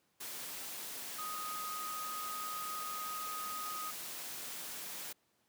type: tone in noise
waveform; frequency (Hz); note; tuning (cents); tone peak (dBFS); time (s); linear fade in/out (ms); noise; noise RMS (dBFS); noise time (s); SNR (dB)
sine; 1249; D#6; +6; -40; 1.18-3.91; 10; white; -44; 0.2-5.13; +1
effects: pink hiss -75 dBFS RMS until 5.48 s + high-pass 150 Hz 12 dB/octave